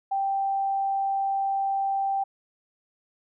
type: tone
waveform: sine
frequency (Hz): 784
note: G5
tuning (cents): 0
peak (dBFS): -23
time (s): 0.11-2.24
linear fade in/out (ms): 10
effects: none